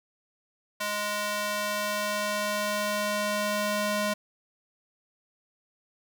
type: tone with high-pass filter sweep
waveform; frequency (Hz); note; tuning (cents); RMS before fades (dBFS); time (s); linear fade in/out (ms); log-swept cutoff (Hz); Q
square; 207.7; G#3; 0; -29; 0.8-4.14; 10; 870 to 420; 0.76
effects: none